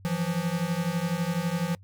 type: beating tone pair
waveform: square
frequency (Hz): 164.9 / 176.9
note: E3 / F3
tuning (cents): +1 / +23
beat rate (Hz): 12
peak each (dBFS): -30 / -29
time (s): 0.05-1.75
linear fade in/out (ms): 0
effects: noise-tail reverb RT60 0.1 s tail -26 dB re dry + added 96 Hz sine -48 dBFS peak until 1.83 s